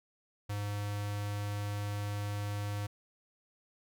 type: tone with notch filter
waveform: square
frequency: 102.8 Hz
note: G#2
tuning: 17 cents flat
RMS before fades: -36 dBFS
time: 0.49-2.87 s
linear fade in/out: 10 ms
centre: 230 Hz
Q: 0.95
effects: none